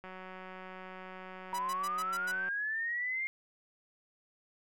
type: click train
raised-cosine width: 0.5 ms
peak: -32 dBFS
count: 456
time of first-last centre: 0.04-2.486 s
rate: 186 Hz
type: linear sweep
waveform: sine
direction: up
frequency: 945 to 2134 Hz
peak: -32 dBFS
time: 1.53-3.27 s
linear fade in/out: 0 ms
type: tone bursts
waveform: 5% pulse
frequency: 987.8 Hz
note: B5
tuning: in tune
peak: -29 dBFS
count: 6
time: 1.54-2.319 s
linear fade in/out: 10 ms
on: 49 ms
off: 97 ms
effects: none